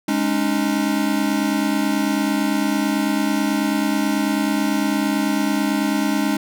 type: chord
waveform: square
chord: Ab suspended fourth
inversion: none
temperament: equal with one note detuned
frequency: 207.7 / 277.2 / 306.3 Hz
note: Ab3 / Db4 / Eb4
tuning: 0 / 0 / -27 cents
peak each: -23 dBFS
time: 0.08-6.37 s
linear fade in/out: 5 ms
effects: none